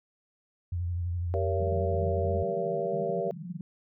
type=tone with vibrato; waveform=sine; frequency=87.31 Hz; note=F2; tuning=in tune; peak=-28 dBFS; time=0.72-2.43 s; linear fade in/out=5 ms; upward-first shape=sine; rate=12 Hz; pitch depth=46 cents each way
type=chord; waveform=sine; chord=G diminished seventh; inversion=none; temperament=just; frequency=392 / 470.4 / 564.5 / 677.4 Hz; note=G4 / Bb4 / Db5 / Fb5; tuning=0 / +16 / +31 / +47 cents; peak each=-33 dBFS; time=1.34-3.31 s; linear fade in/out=0 ms
type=band-pass noise; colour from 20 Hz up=white; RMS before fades=-39 dBFS; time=1.6-3.61 s; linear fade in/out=2 ms; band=150 to 200 Hz; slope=96 dB/octave
effects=none